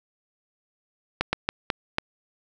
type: slowing click train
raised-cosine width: 0.3 ms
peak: -6 dBFS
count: 5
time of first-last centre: 1.21-1.984 s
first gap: 120 ms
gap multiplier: 1.33
effects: none